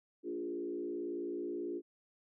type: tone with frequency modulation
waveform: sine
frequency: 350 Hz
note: F4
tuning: 4 cents sharp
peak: -36 dBFS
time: 0.23-1.82 s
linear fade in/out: 50 ms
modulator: 58.4 Hz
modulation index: 1.1
effects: none